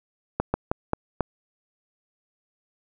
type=slowing click train; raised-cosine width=1 ms; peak=-8 dBFS; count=5; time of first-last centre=0.4-1.207 s; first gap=140 ms; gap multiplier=1.25; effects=none